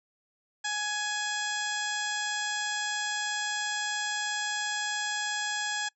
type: harmonic tone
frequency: 837 Hz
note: G#5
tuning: 13 cents sharp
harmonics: 1 / 2 / 3 / 4 / 5 / 6 / 7 / 8 / 9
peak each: -37 / -32 / -43 / -37 / -44 / -41 / -45 / -43 / -38 dBFS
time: 0.64-5.89 s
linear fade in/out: 10 ms
effects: noise-tail reverb RT60 0.1 s tail -23 dB re dry